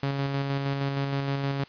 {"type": "tone with tremolo", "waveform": "sawtooth", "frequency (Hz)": 138.7, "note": "C#3", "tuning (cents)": 1, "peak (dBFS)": -21, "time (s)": [0.03, 1.64], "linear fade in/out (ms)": 2, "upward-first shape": "square", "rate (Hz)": 6.4, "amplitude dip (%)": 30, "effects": ["white hiss -52 dBFS RMS until 1.68 s", "resampled to 11025 Hz"]}